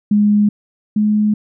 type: tone pair in turn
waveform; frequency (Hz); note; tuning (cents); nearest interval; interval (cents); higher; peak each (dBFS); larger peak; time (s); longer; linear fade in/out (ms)
sine; 207.7 / 211.2; G#3 / G#3; 0 / +29; unison; 29; second; -9 / -11; first; 0.11-0.49 / 0.96-1.34; neither; 5
effects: none